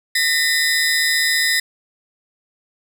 35% pulse tone cluster, 1836 / 1991 / 5050 Hz, A#6 / B6 / D#8, -27 / +14 / +25 cents, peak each -18 dBFS, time 0.15-1.6 s, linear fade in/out 5 ms, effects none

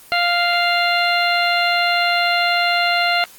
harmonic tone with a mistuned harmonic, 698.5 Hz, F5, in tune, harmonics 1 / 2 / 3 / 4 / 5 / 6, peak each -19 / -21 / -21 / -23 / -29 / -24 dBFS, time 0.12-3.24 s, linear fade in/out 0 ms, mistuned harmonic 6, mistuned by -17 cents, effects white hiss -44 dBFS RMS until 3.38 s + Opus 24 kbps

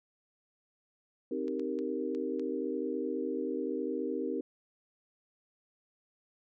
sine chord, C minor seventh, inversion none, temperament equal, 261.6 / 311.1 / 392 / 466.2 Hz, C4 / Eb4 / G4 / Bb4, 0 / 0 / 0 / 0 cents, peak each -37 dBFS, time 1.31-4.41 s, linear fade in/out 5 ms
clicks, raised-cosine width 0.2 ms, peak -35 dBFS, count 5, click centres 1.481 / 1.596 / 1.789 / 2.149 / 2.396 s
effects none

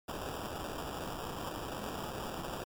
violet noise with sample-and-hold, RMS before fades -40 dBFS, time 0.08-2.64 s, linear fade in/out 5 ms, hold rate 2100 Hz, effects MP3 96 kbps

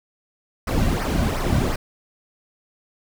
brown noise with flanger, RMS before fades -21 dBFS, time 0.67-1.76 s, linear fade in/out 5 ms, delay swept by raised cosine 0.27 to 2.37 ms, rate 2.8 Hz, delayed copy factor -0.65, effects none

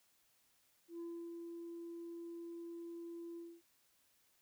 sine tone with ADSR envelope, 338.8 Hz, E4, 48 cents sharp, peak -40 dBFS, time 0.88-3.62 s, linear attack 120 ms, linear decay 310 ms, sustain -4 dB, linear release 250 ms, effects tanh soft clip ceiling -42 dBFS + white hiss -74 dBFS RMS until 4.41 s

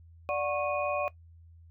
sine tone cluster, 587 / 732 / 1097 / 2476 Hz, D5 / F#5 / C#6 / D#7, -1 / -19 / -18 / -9 cents, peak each -30 / -34 / -35 / -36 dBFS, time 0.29-1.08 s, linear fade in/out 0 ms, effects noise-tail reverb RT60 0.1 s tail -18 dB re dry + added 83 Hz sine -51 dBFS peak until 1.7 s

